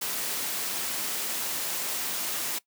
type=high-pass noise; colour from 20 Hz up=white; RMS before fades=-31 dBFS; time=0.01-2.59 s; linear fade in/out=10 ms; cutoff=170 Hz; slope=12 dB/octave; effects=noise-tail reverb RT60 0.1 s tail -20 dB re dry